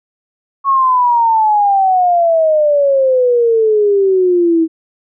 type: exponential sweep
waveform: sine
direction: down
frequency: 1108.7 to 320 Hz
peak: -8 dBFS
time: 0.64-4.68 s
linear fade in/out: 50 ms
effects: none